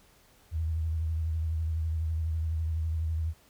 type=tone with vibrato; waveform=sine; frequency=80.3 Hz; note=E2; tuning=45 cents flat; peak=-27 dBFS; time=0.51-3.34 s; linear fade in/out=50 ms; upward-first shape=triangle; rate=12 Hz; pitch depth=56 cents each way; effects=pink hiss -61 dBFS RMS until 3.49 s